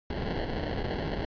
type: noise with sample-and-hold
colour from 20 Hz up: pink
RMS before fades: -32 dBFS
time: 0.1-1.25 s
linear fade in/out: 2 ms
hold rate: 1225 Hz
effects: resampled to 11025 Hz